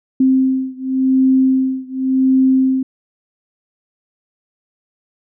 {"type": "beating tone pair", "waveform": "sine", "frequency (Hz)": [262, 262.9], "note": ["C4", "C4"], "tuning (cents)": [2, 8], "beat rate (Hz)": 0.9, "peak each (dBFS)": [-14, -15], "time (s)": [0.2, 2.83], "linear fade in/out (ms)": 5, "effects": []}